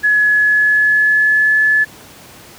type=tone with pitch glide; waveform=sine; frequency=1695 to 1724.6 Hz; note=G#6 to A6; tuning=+35 to -35 cents; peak=-9 dBFS; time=0.03-1.85 s; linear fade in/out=20 ms; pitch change=+30 cents; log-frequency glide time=0.26-1.58 s; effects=pink hiss -39 dBFS RMS until 2.58 s + high-pass 80 Hz 12 dB/octave